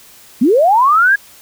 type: linear sweep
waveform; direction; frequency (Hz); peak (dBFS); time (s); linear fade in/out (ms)
sine; up; 210 to 1672; -7; 0.41-1.16; 10
effects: white hiss -42 dBFS RMS until 1.41 s